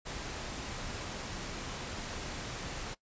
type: noise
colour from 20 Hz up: pink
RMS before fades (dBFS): -40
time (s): 0.05-2.95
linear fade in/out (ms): 20
effects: noise-tail reverb RT60 0.1 s tail -19 dB re dry + resampled to 16000 Hz